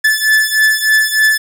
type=beating tone pair; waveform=45% pulse; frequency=1739 / 1742.3 Hz; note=A6 / A6; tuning=-21 / -17 cents; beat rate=3.3 Hz; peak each=-12 / -13 dBFS; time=0.04-1.38 s; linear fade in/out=10 ms; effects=8-bit